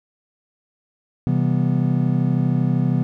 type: chord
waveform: triangle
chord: C major seventh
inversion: none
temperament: just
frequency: 130.81 / 163.52 / 196.22 / 245.3 Hz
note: C3 / E3 / G3 / B3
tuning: 0 / -14 / +2 / -12 cents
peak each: -18 / -19 / -24 / -21 dBFS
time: 1.27-3.03 s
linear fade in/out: 0 ms
effects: none